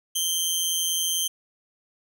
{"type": "tone with amplitude modulation", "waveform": "15% pulse", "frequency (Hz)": 3136, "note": "G7", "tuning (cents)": 0, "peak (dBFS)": -13, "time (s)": [0.15, 1.28], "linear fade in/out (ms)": 10, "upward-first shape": "sine", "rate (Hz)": 171, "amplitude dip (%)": 60, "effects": []}